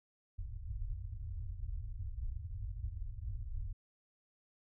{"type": "low-pass noise", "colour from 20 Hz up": "pink", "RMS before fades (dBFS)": -41, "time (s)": [0.38, 3.73], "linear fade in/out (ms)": 10, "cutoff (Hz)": 110, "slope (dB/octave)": 96, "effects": []}